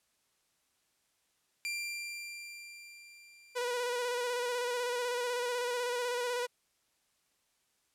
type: tone with exponential decay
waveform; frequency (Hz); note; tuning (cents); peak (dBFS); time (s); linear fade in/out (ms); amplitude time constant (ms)
sawtooth; 2373; D7; +17; -30; 1.65-4.83; 0; 690
type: tone with vibrato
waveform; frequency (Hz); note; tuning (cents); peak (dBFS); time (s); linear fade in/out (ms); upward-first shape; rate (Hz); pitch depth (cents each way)
sawtooth; 488.9; B4; -18; -28; 3.55-6.47; 20; square; 16; 28
effects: white hiss -75 dBFS RMS until 7.94 s + low-pass 11000 Hz 12 dB/octave